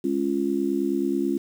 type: harmonic tone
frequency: 69.3 Hz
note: C#2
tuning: in tune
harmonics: 3 / 4 / 5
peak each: -29 / -25 / -25 dBFS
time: 0.04-1.38 s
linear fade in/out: 5 ms
effects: 8-bit